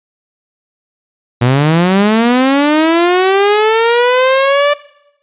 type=linear sweep; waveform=sawtooth; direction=up; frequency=117.1 to 587.3 Hz; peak=-4 dBFS; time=1.41-4.74 s; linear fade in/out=10 ms; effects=noise-tail reverb RT60 0.8 s tail -19 dB re dry + resampled to 8000 Hz